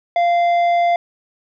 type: tone with tanh clipping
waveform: sine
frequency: 693 Hz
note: F5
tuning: 14 cents flat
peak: -14 dBFS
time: 0.16-0.96 s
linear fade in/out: 2 ms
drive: 8 dB
effects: none